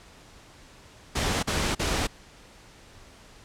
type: noise bursts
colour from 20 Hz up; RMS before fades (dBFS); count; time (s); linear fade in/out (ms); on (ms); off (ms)
pink; -26; 3; 1.15-2.072; 10; 280; 41
effects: pink hiss -51 dBFS RMS until 3.44 s + low-pass 8000 Hz 12 dB/octave